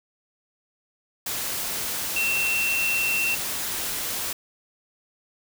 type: tone in noise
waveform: sine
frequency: 2700 Hz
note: E7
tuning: 41 cents sharp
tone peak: -22 dBFS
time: 2.16-3.35 s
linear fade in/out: 5 ms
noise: white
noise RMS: -29 dBFS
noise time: 1.26-4.33 s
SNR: +4 dB
effects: none